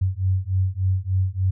sine beating tone pair, 92.5 / 95.9 Hz, F#2 / G2, 0 / -37 cents, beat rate 3.4 Hz, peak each -22 dBFS, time 0.01-1.51 s, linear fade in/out 10 ms, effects none

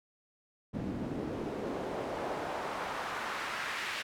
pink noise with band-pass filter sweep, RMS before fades -37 dBFS, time 0.73-4.03 s, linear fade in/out 20 ms, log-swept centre 210 to 2200 Hz, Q 1.3, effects none

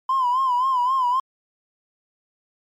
triangle tone with vibrato, 1020 Hz, C6, 44 cents flat, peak -14 dBFS, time 0.09-1.2 s, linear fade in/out 5 ms, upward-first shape sine, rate 3.8 Hz, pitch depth 91 cents each way, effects tanh soft clip ceiling -14 dBFS + MP3 96 kbps

